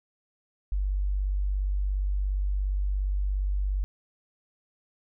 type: tone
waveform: sine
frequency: 48.59 Hz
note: G1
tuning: 15 cents flat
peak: -24 dBFS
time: 0.72-3.84 s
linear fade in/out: 0 ms
effects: none